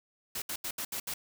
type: noise bursts at uneven times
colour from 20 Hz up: white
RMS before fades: -36 dBFS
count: 6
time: 0.35-0.42 / 0.49-0.56 / 0.64-0.71 / 0.78-0.85 / 0.92-1 / 1.07-1.14 s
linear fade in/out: 5 ms
effects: none